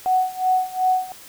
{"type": "tone with tremolo", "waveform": "sine", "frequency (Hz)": 743, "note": "F#5", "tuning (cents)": 7, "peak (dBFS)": -14, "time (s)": [0.06, 1.12], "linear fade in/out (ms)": 0, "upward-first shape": "sine", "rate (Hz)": 2.7, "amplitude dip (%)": 90, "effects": ["white hiss -43 dBFS RMS until 1.28 s"]}